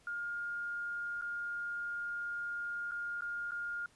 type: tone with dropouts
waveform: sine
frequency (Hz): 1415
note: F6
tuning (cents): +22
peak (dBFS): -36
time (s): 0.07-3.86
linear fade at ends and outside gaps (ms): 2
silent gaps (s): 1.213-1.221 / 2.912-2.918 / 3.209-3.22 / 3.51-3.518
effects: pink hiss -66 dBFS RMS until 3.95 s + resampled to 24000 Hz